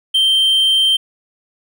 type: tone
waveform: triangle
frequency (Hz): 3136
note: G7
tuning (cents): 0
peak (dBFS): -9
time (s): 0.14-0.97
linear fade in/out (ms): 10
effects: none